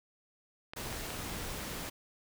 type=clicks; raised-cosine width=0.3 ms; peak=-25 dBFS; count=3; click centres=0.735 / 0.927 / 1.105 s
type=noise; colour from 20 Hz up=pink; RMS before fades=-40 dBFS; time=0.76-1.9 s; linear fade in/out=10 ms
effects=none